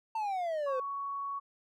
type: exponential sweep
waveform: triangle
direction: down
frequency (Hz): 908 to 502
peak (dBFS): -29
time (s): 0.15-0.8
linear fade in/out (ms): 5
type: tone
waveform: sine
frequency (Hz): 1117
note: C#6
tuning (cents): +13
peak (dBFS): -34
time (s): 0.66-1.4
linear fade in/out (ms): 20
effects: none